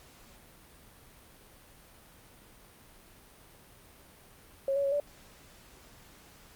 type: tone with pitch steps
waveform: sine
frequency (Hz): 545 / 561 / 553 / 580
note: C#5 / C#5 / C#5 / D5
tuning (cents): -29 / +21 / -4 / -22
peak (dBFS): -26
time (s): 4.68-5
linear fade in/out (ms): 2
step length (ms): 80
effects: pink hiss -56 dBFS RMS until 6.55 s + Opus 48 kbps